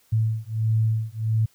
sine beating tone pair, 110 / 111.5 Hz, A2 / A2, 0 / +23 cents, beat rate 1.5 Hz, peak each -23 dBFS, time 0.12-1.46 s, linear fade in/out 10 ms, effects white hiss -61 dBFS RMS until 1.54 s

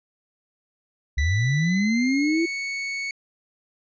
sine linear sweep, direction up, 63 to 340.9 Hz, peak -19 dBFS, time 1.17-2.46 s, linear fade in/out 10 ms
40% pulse tone with pitch glide, 1975.5 to 2217 Hz, B6 to C#7, 0 to 0 cents, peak -26 dBFS, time 1.18-3.11 s, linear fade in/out 2 ms, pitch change +200 cents, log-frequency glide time 1.6-2.4 s
effects resampled to 16000 Hz

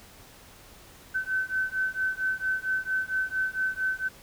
sine beating tone pair, 1525 / 1529.4 Hz, G6 / G6, -48 / -43 cents, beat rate 4.4 Hz, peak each -29 / -29 dBFS, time 1.14-4.09 s, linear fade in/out 20 ms, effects pink hiss -51 dBFS RMS until 4.22 s

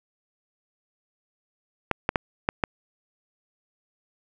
clicks, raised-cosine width 0.5 ms, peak -6 dBFS, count 5, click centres 1.913 / 2.091 / 2.158 / 2.489 / 2.638 s, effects none

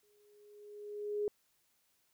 sine tone with exponential growth, 415.3 Hz, G#4, in tune, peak -30 dBFS, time 0.03-1.28 s, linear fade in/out 1 ms, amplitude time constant 270 ms, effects white hiss -75 dBFS RMS until 2.13 s

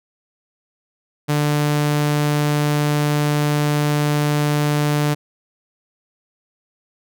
sawtooth tone, 147.9 Hz, D3, 13 cents sharp, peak -12 dBFS, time 1.28-5.15 s, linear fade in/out 20 ms, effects none

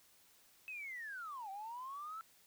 triangle linear two-way sweep, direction down then up, 2600 to 760 to 1339 Hz, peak -40 dBFS, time 0.68-2.21 s, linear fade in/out 0 ms, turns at 1.5 s, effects tanh soft clip ceiling -41 dBFS + white hiss -67 dBFS RMS until 2.46 s

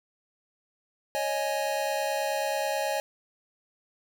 square chord, C# suspended second, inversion none, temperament just, 554.4 / 623.7 / 831.5 Hz, C#5 / D#5 / G#5, 0 / +4 / +2 cents, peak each -32 / -32 / -32 dBFS, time 1.15-3 s, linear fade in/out 0 ms, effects none

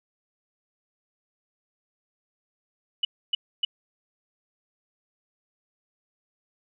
sine tone bursts, 2960 Hz, F#7, in tune, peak -20 dBFS, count 3, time 3.03-3.65 s, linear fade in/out 5 ms, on 20 ms, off 280 ms, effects none

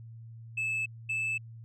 sine tone pair in turn, 2615 / 2625 Hz, E7 / E7, -15 / -8 cents, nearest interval unison, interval 7 cents, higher second, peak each -26 dBFS, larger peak neither, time 0.57-0.86 / 1.09-1.38 s, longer neither, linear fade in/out 10 ms, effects tanh soft clip ceiling -28 dBFS + added 114 Hz sine -44 dBFS peak until 1.64 s

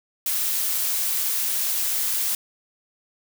blue noise, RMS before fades -24 dBFS, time 0.26-2.35 s, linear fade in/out 2 ms, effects none

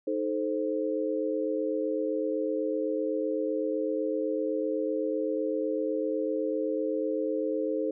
sine chord, A diminished, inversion second, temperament equal with one note detuned, 311.1 / 435.4 / 523.3 Hz, Eb4 / A4 / C5, 0 / -18 / 0 cents, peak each -31 dBFS, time 0.07-7.91 s, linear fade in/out 5 ms, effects none

